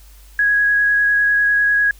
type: tone with vibrato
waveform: sine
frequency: 1661.2 Hz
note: G#6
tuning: in tune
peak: -12 dBFS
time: 0.39-1.91 s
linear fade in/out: 2 ms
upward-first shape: sine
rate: 10 Hz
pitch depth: 10 cents each way
effects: added 50 Hz sine -41 dBFS peak until 1.99 s + white hiss -50 dBFS RMS until 1.99 s